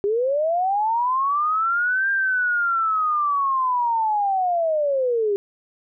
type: linear two-way sweep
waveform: sine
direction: up then down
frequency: 392 to 1600 to 392 Hz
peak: -18 dBFS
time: 0.04-5.36 s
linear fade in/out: 0 ms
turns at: 2.1 s
effects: none